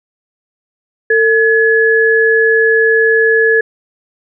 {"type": "tone pair together", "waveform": "sine", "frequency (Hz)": [450, 1699], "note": ["A4", "G#6"], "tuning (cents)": [39, 39], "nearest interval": "octave + major seventh", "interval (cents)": 2300, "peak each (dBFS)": -10, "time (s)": [1.1, 3.61], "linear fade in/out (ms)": 5, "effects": []}